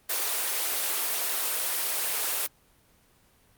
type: high-pass noise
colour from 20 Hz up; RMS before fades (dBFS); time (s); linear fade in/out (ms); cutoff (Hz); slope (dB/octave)
white; -28; 0.09-2.47; 10; 370; 24
effects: pink hiss -62 dBFS RMS until 3.57 s + Opus 24 kbps